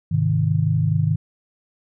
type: chord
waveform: sine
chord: Ab major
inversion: none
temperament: equal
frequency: 103.83 / 130.81 / 155.56 Hz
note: Ab2 / C3 / Eb3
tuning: 0 / 0 / 0 cents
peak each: -21 / -23 / -19 dBFS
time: 0.11-1.16 s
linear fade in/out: 10 ms
effects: none